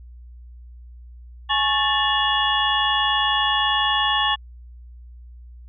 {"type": "tone cluster", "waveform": "sine", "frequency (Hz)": [845, 1104, 1766, 2865, 3377], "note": ["G#5", "C#6", "A6", "F7", "G#7"], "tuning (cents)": [30, -7, 6, 44, 28], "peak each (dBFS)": -24, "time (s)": [1.49, 4.36], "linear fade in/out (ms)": 20, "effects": ["added 60 Hz sine -39 dBFS peak until 5.68 s"]}